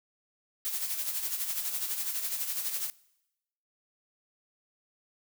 blue noise with tremolo, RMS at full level -31 dBFS, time 0.65-2.9 s, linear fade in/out 0 ms, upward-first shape sine, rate 12 Hz, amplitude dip 55%, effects noise-tail reverb RT60 0.9 s tail -22 dB re dry

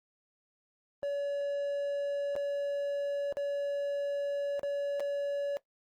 triangle tone with dropouts, 568 Hz, C#5, 42 cents sharp, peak -28 dBFS, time 1.03-5.57 s, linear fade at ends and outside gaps 0 ms, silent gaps 2.354-2.363 / 3.325-3.37 / 4.594-4.632 / 4.997-5.004 s, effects noise-tail reverb RT60 0.1 s tail -17 dB re dry + Opus 32 kbps

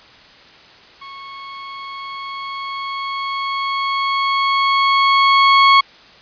sawtooth tone with level ramp, 1100 Hz, C#6, 14 cents flat, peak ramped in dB -29 to -3 dBFS, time 1.01-5.81 s, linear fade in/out 10 ms, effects white hiss -44 dBFS RMS until 6.21 s + resampled to 11025 Hz

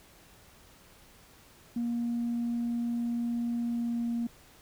sine tone with pitch glide, 236.4 to 234.8 Hz, A#3 to A#3, +24 to +13 cents, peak -27 dBFS, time 1.76-4.27 s, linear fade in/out 5 ms, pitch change -11 cents, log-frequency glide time 3.58-4.14 s, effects tanh soft clip ceiling -25 dBFS + pink hiss -57 dBFS RMS until 4.61 s

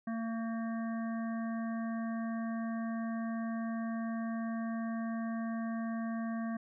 harmonic tone with a mistuned harmonic, 226.9 Hz, A#3, 47 cents flat, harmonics 1 / 3 / 5 / 7 / 8, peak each -34 / -44 / -48 / -51 / -52 dBFS, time 0.07-6.57 s, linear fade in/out 5 ms, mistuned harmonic 8, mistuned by +24 cents, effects none

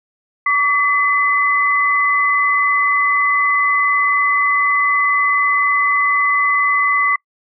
sine tone pair together, 1139.7 / 2019 Hz, C#6 / B6, +48 / +38 cents, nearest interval minor seventh, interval 990 cents, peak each -15 dBFS, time 0.46-7.16 s, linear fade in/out 5 ms, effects noise-tail reverb RT60 0.1 s tail -26 dB re dry

